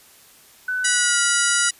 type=tone with pitch glide; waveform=sine; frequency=1500 to 1407.7 Hz; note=F#6 to F6; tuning=+23 to +13 cents; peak=-21 dBFS; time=0.68-1.69 s; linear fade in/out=5 ms; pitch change=-110 cents; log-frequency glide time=0.86-1.2 s
type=harmonic tone; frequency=973 Hz; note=B5; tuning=26 cents flat; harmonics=2 / 3 / 4 / 5 / 6 / 7 / 8 / 9 / 10; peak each=-27 / -28 / -29 / -28 / -28 / -25 / -28 / -29 / -25 dBFS; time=0.84-1.71 s; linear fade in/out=10 ms
effects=white hiss -50 dBFS RMS until 1.79 s + resampled to 32000 Hz